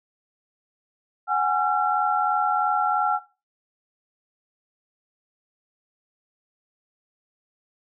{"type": "tone cluster", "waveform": "sine", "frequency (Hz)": [742, 825, 1362], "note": ["F#5", "G#5", "F6"], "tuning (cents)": [5, -12, -44], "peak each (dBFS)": [-25, -24, -22], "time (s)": [1.27, 3.2], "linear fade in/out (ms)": 50, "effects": ["noise-tail reverb RT60 0.3 s tail -18 dB re dry"]}